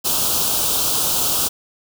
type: band-stop noise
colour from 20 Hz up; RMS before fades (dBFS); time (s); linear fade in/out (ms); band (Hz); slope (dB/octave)
white; -19; 0.04-1.49; 20; 1400 to 2800; 48
effects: none